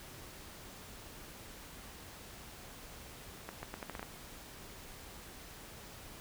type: accelerating click train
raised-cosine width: 0.5 ms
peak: -26 dBFS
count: 8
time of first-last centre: 3.49-4.029 s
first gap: 140 ms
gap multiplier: 0.79
effects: pink hiss -51 dBFS RMS until 6.2 s